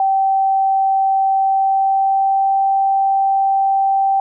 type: tone with pitch glide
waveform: sine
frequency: 775 to 780.4 Hz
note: G5 to G5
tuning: -20 to -8 cents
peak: -12 dBFS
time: 0-4.2 s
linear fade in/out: 2 ms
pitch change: +12 cents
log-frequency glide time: 1.41-2.6 s
effects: none